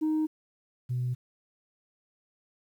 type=tone pair in turn; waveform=sine; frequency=311.1 / 124.53 Hz; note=D#4 / B2; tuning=0 / +15 cents; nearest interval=octave + major third; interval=1585 cents; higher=first; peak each=-22 / -26 dBFS; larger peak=first; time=0.01-0.27 / 0.89-1.15 s; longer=neither; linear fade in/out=20 ms; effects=tanh soft clip ceiling -23 dBFS + 10-bit